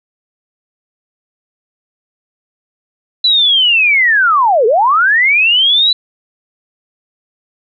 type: linear two-way sweep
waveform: sine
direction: down then up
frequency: 4006 to 411.7 to 4006 Hz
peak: -7 dBFS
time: 3.24-5.93 s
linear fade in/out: 5 ms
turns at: 4.66 s
effects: none